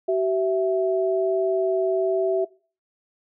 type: tone pair together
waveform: sine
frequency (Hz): 380.6 / 659.3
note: F#4 / E5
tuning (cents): +49 / 0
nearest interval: minor seventh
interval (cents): 951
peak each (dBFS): -21 / -22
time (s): 0.08-2.45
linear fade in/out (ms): 10
effects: noise-tail reverb RT60 0.4 s tail -23 dB re dry